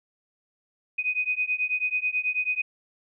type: beating tone pair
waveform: sine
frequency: 2493 / 2502.2 Hz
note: D#7 / D#7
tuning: +3 / +9 cents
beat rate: 9.2 Hz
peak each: -27 dBFS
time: 0.98-2.62 s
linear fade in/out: 10 ms
effects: none